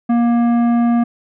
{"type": "tone with tanh clipping", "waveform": "sine", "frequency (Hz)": 236.3, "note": "A#3", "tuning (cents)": 24, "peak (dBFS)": -13, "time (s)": [0.09, 1.04], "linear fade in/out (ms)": 10, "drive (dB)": 12, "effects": []}